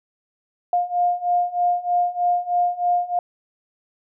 sine beating tone pair, 706 / 709.2 Hz, F5 / F5, +19 / +26 cents, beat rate 3.2 Hz, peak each -22 / -20 dBFS, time 0.73-3.19 s, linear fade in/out 2 ms, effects none

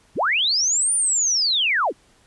sine linear two-way sweep, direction up then down, 43.65 to 9410 to 189.9 Hz, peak -17 dBFS, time 0.15-1.93 s, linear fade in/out 50 ms, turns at 0.94 s, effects pink hiss -57 dBFS RMS until 2.26 s + resampled to 24000 Hz

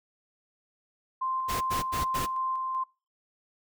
sine tone with tremolo, 1045 Hz, C6, 2 cents flat, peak -27 dBFS, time 1.21-2.84 s, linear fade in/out 10 ms, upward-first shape square, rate 2.6 Hz, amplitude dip 25%
pink noise bursts, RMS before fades -33 dBFS, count 4, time 1.48-2.267 s, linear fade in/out 20 ms, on 130 ms, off 89 ms
effects noise-tail reverb RT60 0.3 s tail -23 dB re dry

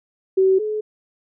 sine tone pair in turn, 380.6 / 427.2 Hz, F#4 / G#4, +49 / +49 cents, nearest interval major second, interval 200 cents, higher second, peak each -12 / -21 dBFS, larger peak first, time 0.37-0.59 / 0.59-0.81 s, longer neither, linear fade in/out 10 ms, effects none

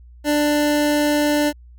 25% pulse tone, 295.5 Hz, D4, 11 cents sharp, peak -12 dBFS, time 0.24-1.53 s, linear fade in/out 50 ms, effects added 60 Hz sine -41 dBFS peak until 1.78 s

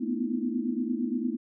sine tone cluster, 220.6 / 243.7 / 252.4 / 306 / 334.6 Hz, A3 / B3 / B3 / D#4 / E4, +5 / -23 / +38 / -29 / +26 cents, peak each -34 / -30 / -33 / -36 / -36 dBFS, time 0-1.37 s, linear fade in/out 20 ms, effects none

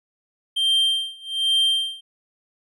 triangle tone with tremolo, 3160 Hz, G7, 13 cents sharp, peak -14 dBFS, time 0.56-2.01 s, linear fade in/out 10 ms, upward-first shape sine, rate 1.2 Hz, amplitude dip 95%, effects none

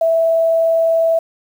sine tone with vibrato, 657 Hz, E5, 6 cents flat, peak -11 dBFS, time 0.01-1.19 s, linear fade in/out 5 ms, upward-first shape triangle, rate 20 Hz, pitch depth 14 cents each way, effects 7-bit

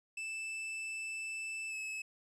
45% pulse tone with pitch glide, 2639 to 2592 Hz, E7 to E7, +1 to -30 cents, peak -38 dBFS, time 0.17-2.02 s, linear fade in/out 5 ms, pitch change -31 cents, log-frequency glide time 1.69-1.75 s, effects resampled to 22050 Hz + 13-bit

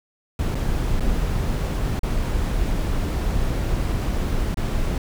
brown noise with dropouts, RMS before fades -22 dBFS, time 0.39-4.98 s, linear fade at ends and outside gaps 2 ms, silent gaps 0.547-0.552 / 0.998-1.005 / 1.993-2.032 / 4.544-4.571 s, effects none

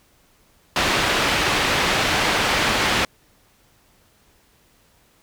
white low-pass noise, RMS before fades -20 dBFS, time 0.76-3.05 s, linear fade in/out 2 ms, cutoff 2900 Hz, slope 12 dB/octave, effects pink hiss -58 dBFS RMS until 5.22 s

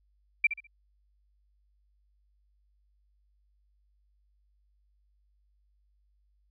sine tone with echo, 2349 Hz, D7, in tune, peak -18 dBFS, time 0.44-0.47 s, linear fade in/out 5 ms, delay 67 ms, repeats 3, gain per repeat -11 dB, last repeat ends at 0.671 s, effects added 50 Hz sine -66 dBFS peak until 6.5 s

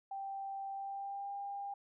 sine tone with pitch glide, 784 to 800.9 Hz, G5 to G5, 0 to +37 cents, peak -39 dBFS, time 0.11-1.74 s, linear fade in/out 5 ms, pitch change +37 cents, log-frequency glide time 0.72-1.33 s, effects none

